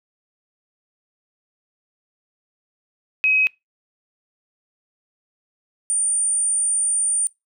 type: tone pair in turn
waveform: sine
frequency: 2539 / 9048 Hz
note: D#7 / C#9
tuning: +34 / +34 cents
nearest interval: octave + minor seventh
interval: 2200 cents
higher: second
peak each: -14 / -17 dBFS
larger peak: first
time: 3.24-3.47 / 5.9-7.27 s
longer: second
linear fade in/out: 0 ms
effects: noise-tail reverb RT60 0.2 s tail -24 dB re dry